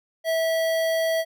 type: tone with notch filter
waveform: square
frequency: 652 Hz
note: E5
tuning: 19 cents flat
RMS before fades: -23 dBFS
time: 0.24-1.25 s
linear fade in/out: 50 ms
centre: 7500 Hz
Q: 1.7
effects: none